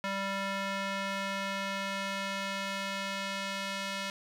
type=tone with band-pass filter sweep; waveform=square; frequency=196 Hz; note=G3; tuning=in tune; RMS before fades=-35 dBFS; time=0.04-4.1 s; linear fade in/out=0 ms; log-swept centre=1700 to 3000 Hz; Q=0.76; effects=9-bit